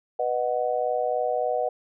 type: chord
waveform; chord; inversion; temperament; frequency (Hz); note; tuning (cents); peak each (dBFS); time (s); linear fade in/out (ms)
sine; B major; none; just; 493.9 / 617.4 / 740.8; B4 / D#5 / F#5; 0 / -14 / +2; -27; 0.19-1.69; 5
effects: none